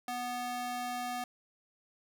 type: tone with high-pass filter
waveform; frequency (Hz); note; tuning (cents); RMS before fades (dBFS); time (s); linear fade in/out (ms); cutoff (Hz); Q
square; 245.9; B3; -7; -37; 0.08-1.24; 2; 550; 1.8
effects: none